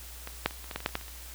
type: clicks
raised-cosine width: 0.3 ms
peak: -22 / -8 / -27 / -29 / -21 / -15 / -25 / -10 / -30 / -13 / -29 / -30 dBFS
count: 12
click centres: 0.274 / 0.46 / 0.509 / 0.643 / 0.712 / 0.76 / 0.804 / 0.861 / 0.891 / 0.954 / 1.012 / 1.082 s
effects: added 60 Hz sine -45 dBFS peak until 1.34 s + white hiss -47 dBFS RMS until 1.34 s